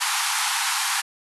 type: band-pass noise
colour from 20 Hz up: pink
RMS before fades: -24 dBFS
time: 0-1.02 s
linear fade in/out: 20 ms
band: 790 to 12000 Hz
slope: 96 dB/octave
effects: none